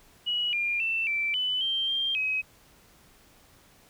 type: tone with pitch steps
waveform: sine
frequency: 2918 / 2401 / 2673 / 2335 / 3002 / 3150 / 3184 / 2541 Hz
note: F#7 / D7 / E7 / D7 / F#7 / G7 / G7 / D#7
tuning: -25 / +38 / +23 / -11 / +24 / +8 / +26 / +36 cents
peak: -25 dBFS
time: 0.26-2.42 s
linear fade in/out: 20 ms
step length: 270 ms
effects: pink hiss -58 dBFS RMS until 3.89 s